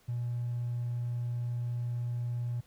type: tone with hard clipping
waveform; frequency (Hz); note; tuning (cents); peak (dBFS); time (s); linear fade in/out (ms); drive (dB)
triangle; 120.3; B2; -45; -31; 0.08-2.61; 10; 3
effects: pink hiss -65 dBFS RMS until 2.66 s